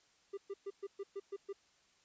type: tone bursts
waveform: triangle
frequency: 396.8 Hz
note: G4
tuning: 21 cents sharp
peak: -37 dBFS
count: 8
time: 0.33-1.53 s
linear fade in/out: 10 ms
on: 45 ms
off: 120 ms
effects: white hiss -70 dBFS RMS until 2.04 s + resampled to 16000 Hz